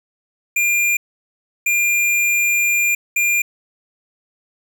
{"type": "tone bursts at uneven times", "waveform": "square", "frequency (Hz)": 2400, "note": "D7", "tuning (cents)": 37, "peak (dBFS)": -15, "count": 3, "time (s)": [[0.56, 0.97], [1.66, 2.95], [3.16, 3.42]], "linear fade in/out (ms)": 5, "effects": []}